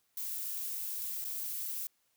violet noise with dropouts, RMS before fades -38 dBFS, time 0.17-1.87 s, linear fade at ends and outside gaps 2 ms, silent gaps 1.244-1.249 s, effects white hiss -75 dBFS RMS until 2.16 s

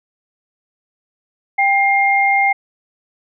sine tone pair together, 792 / 2119 Hz, G5 / C7, +18 / +21 cents, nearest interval octave + perfect fourth, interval 1703 cents, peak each -14 dBFS, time 1.58-2.53 s, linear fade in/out 10 ms, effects none

